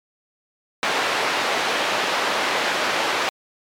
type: band-pass noise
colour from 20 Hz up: pink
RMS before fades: -22 dBFS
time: 0.83-3.29 s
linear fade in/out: 0 ms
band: 530 to 3700 Hz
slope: 12 dB/octave
effects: MP3 96 kbps